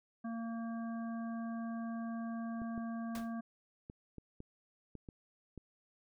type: harmonic tone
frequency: 229 Hz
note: A#3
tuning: 31 cents flat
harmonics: 1 / 3 / 5 / 7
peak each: -38 / -48 / -52 / -55 dBFS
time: 0.24-3.41 s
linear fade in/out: 10 ms
type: clicks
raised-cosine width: 3 ms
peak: -34 dBFS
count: 8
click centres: 2.618 / 2.778 / 3.899 / 4.183 / 4.404 / 4.953 / 5.088 / 5.577 s
type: noise with exponential decay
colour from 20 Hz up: pink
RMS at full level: -43 dBFS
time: 3.15-3.33 s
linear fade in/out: 1 ms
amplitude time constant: 37 ms
effects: none